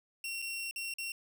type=tone with dropouts; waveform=sawtooth; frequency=2732 Hz; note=F7; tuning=39 cents flat; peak=-33 dBFS; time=0.24-1.12 s; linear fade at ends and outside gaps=2 ms; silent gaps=0.419-0.423 / 0.711-0.76 / 0.939-0.984 s; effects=none